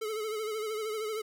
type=tone with vibrato; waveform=square; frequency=432.7 Hz; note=A4; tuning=29 cents flat; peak=-33 dBFS; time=0.01-1.22 s; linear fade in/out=10 ms; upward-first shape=sine; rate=13 Hz; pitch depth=55 cents each way; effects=none